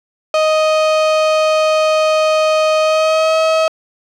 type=tone with pitch glide; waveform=35% pulse; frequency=624 to 639.3 Hz; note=D#5 to D#5; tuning=+5 to +47 cents; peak=-9 dBFS; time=0.34-3.68 s; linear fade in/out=2 ms; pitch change=+42 cents; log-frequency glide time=2.8-3.37 s; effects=low-pass 5000 Hz 12 dB/octave + 8-bit